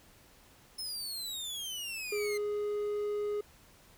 sawtooth exponential sweep, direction down, 5274 to 2069 Hz, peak -34 dBFS, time 0.78-2.38 s, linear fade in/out 10 ms
triangle tone, 415.3 Hz, G#4, in tune, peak -29 dBFS, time 2.12-3.41 s, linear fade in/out 5 ms
effects pink hiss -60 dBFS RMS until 3.97 s

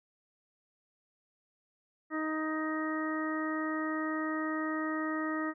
harmonic tone, 312.7 Hz, D#4, 9 cents sharp, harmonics 1 / 2 / 3 / 4 / 5 / 6, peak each -33 / -41 / -46 / -38 / -48 / -39 dBFS, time 2.1-5.54 s, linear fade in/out 50 ms, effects none

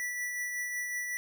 square tone with tremolo, 1961 Hz, B6, 13 cents flat, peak -32 dBFS, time 0-1.17 s, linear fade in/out 0 ms, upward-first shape triangle, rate 5.4 Hz, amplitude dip 35%, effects none

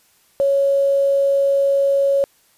sine tone with quantisation, 554.4 Hz, C#5, in tune, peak -13 dBFS, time 0.4-2.24 s, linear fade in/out 0 ms, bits 7, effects white hiss -57 dBFS RMS until 2.57 s + resampled to 32000 Hz

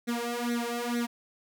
sawtooth tone with flanger, 238.1 Hz, A#3, 37 cents sharp, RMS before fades -31 dBFS, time 0.07-1.07 s, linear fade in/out 20 ms, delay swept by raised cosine 0.5 to 2.7 ms, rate 2.2 Hz, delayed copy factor +0.95, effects none

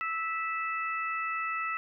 harmonic tone, 656 Hz, E5, 9 cents flat, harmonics 2 / 3 / 4, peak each -32 / -36 / -37 dBFS, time 0.01-1.77 s, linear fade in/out 0 ms, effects none

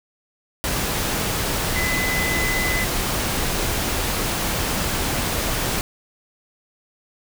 sine tone in noise, 2018 Hz, B6, 37 cents sharp, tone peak -23 dBFS, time 1.76-2.84 s, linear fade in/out 0 ms, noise pink, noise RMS -23 dBFS, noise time 0.64-5.81 s, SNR -3 dB, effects none

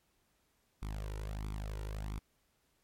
sawtooth tone with flanger, 51.91 Hz, G#1, in tune, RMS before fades -40 dBFS, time 0.82-2.19 s, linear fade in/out 0 ms, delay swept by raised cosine 0.85 to 2.15 ms, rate 1.5 Hz, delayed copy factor +0.75, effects pink hiss -75 dBFS RMS until 2.83 s + MP3 64 kbps

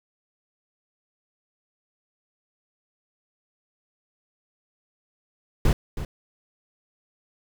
brown noise with echo, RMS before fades -18 dBFS, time 5.65-5.73 s, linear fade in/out 2 ms, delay 320 ms, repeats 1, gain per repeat -12 dB, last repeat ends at 6.05 s, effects none

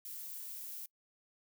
violet noise, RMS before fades -45 dBFS, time 0.05-0.86 s, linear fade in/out 2 ms, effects noise-tail reverb RT60 0.1 s tail -24 dB re dry

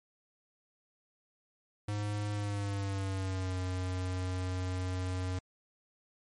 square tone with pitch glide, 103.83 to 91.97 Hz, G#2 to F#2, 0 to -10 cents, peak -33 dBFS, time 1.88-5.39 s, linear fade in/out 5 ms, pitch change -210 cents, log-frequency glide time 2.33-3.57 s, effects MP3 48 kbps

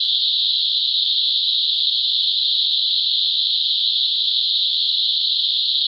white band-pass noise, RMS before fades -19 dBFS, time 0-5.87 s, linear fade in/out 5 ms, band 3300 to 4200 Hz, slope 96 dB/octave, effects none

